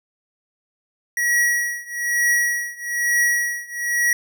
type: tone with tremolo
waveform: square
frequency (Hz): 1916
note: A#6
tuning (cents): +47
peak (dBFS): -15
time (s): 1.17-4.13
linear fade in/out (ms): 2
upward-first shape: triangle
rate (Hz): 1.1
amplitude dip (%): 95
effects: none